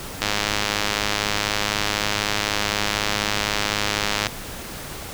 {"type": "click train", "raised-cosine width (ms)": 0.2, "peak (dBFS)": -3, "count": 422, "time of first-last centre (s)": [0.22, 4.268], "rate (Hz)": 104, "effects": ["pink hiss -34 dBFS RMS until 5.13 s"]}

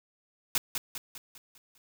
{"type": "noise with echo", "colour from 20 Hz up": "white", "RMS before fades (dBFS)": -26, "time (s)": [0.55, 0.58], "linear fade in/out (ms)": 2, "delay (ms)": 200, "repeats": 6, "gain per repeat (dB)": -6, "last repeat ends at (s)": 1.78, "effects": []}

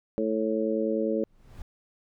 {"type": "harmonic tone", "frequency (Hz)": 110, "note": "A2", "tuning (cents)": 0, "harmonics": [2, 3, 4, 5], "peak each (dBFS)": [-30, -30, -29, -30], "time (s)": [0.18, 1.24], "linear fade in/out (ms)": 0}
{"type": "noise with exponential growth", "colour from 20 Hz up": "brown", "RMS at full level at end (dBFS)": -39, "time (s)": [1.11, 1.62], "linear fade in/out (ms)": 2, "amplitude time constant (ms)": 110}
{"effects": []}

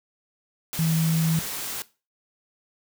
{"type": "tone in noise", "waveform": "sine", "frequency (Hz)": 161.6, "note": "E3", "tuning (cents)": -34, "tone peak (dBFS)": -20, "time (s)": [0.79, 1.39], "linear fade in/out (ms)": 0, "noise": "white", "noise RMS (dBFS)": -32, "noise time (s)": [0.73, 1.82], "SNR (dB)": 9, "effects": ["noise-tail reverb RT60 0.3 s tail -18 dB re dry"]}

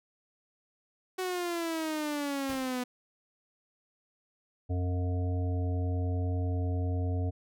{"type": "exponential sweep", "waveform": "sawtooth", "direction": "down", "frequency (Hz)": [374.4, 246.9], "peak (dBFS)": -27, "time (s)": [1.18, 2.84], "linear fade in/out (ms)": 10}
{"type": "noise with exponential decay", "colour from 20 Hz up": "pink", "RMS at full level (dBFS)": -40, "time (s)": [2.49, 2.8], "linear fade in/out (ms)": 5, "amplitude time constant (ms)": 66}
{"type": "harmonic tone", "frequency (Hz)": 90.1, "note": "F#2", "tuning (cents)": -45, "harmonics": [1, 3, 5, 7, 8], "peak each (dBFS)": [-28, -38, -42, -45, -46], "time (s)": [4.69, 7.31], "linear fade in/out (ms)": 20}
{"effects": []}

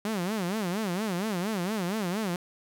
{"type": "tone with vibrato", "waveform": "sawtooth", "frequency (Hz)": 196, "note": "G3", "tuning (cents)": 0, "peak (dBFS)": -24, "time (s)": [0.05, 2.36], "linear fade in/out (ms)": 2, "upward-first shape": "sine", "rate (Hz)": 4.3, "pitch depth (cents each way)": 230, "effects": []}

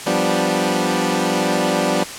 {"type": "chord", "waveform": "15% pulse", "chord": "G dominant seventh", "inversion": "third", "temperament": "equal", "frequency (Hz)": [174.61, 196, 246.9, 293.7], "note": ["F3", "G3", "B3", "D4"], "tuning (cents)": [0, 0, 0, 0], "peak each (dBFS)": -16, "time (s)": [0.06, 2.04], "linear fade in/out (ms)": 10, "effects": ["white hiss -31 dBFS RMS until 2.18 s", "low-pass 9000 Hz 12 dB/octave"]}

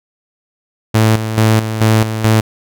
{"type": "tone with tremolo", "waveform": "sawtooth", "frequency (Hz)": 110, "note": "A2", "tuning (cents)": 0, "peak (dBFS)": -4, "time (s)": [0.94, 2.41], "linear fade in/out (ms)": 10, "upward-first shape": "square", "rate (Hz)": 2.3, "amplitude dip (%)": 65, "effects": []}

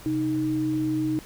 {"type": "tone pair together", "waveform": "sine", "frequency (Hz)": [130.8, 311.1], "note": ["C3", "D#4"], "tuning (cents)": [0, 0], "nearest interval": "octave + minor third", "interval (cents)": 1500, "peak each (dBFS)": [-31, -23], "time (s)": [0.06, 1.19], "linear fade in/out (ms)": 0, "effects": ["pink hiss -46 dBFS RMS until 1.25 s"]}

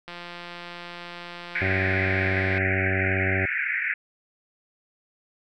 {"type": "click train", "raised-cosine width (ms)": 0.3, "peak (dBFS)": -22, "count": 436, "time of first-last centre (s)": [0.08, 2.58], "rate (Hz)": 174}
{"type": "band-pass noise", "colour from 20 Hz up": "white", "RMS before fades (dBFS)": -27, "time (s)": [1.55, 3.94], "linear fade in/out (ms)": 5, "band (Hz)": [1500, 2400], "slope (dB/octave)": 96}
{"type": "harmonic tone", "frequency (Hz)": 95, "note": "F#2", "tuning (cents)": 46, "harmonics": [1, 2, 3, 4, 5, 6, 7, 8], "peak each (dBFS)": [-26, -34, -34, -31, -43, -35, -37, -38], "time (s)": [1.61, 3.46], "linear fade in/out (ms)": 10}
{"effects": []}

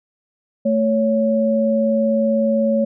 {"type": "tone pair together", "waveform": "sine", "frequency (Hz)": [221.4, 558], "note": ["A3", "C#5"], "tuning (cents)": [11, 11], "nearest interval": "octave + major third", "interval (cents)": 1600, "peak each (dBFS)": [-17, -17], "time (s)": [0.65, 2.85], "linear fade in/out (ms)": 10, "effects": []}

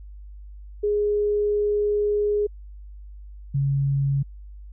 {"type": "tone pair in turn", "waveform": "sine", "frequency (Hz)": [415.3, 138.59], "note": ["G#4", "C#3"], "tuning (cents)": [0, 0], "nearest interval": "octave + perfect fifth", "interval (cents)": 1900, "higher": "first", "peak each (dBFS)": -19, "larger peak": "neither", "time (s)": [[0.83, 2.47], [3.54, 4.23]], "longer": "first", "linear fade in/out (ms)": 10, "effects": ["added 50 Hz sine -38 dBFS peak until 4.72 s"]}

